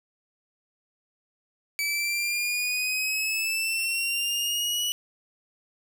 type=exponential sweep; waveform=sawtooth; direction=up; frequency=2296 to 2949 Hz; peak=-22 dBFS; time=1.79-4.92 s; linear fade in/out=0 ms; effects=none